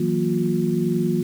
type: tone cluster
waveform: sine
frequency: 161.8 / 183.6 / 233.2 / 356.4 Hz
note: E3 / F#3 / A#3 / F4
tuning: -32 / -13 / +1 / +35 cents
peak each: -24 dBFS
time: 0-1.23 s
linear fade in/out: 5 ms
effects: 7-bit